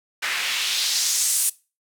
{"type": "noise with band-pass filter sweep", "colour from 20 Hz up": "white", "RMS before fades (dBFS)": -23, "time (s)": [0.22, 1.5], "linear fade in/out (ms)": 10, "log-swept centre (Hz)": [1800, 10000], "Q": 1.6, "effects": ["noise-tail reverb RT60 0.3 s tail -21 dB re dry"]}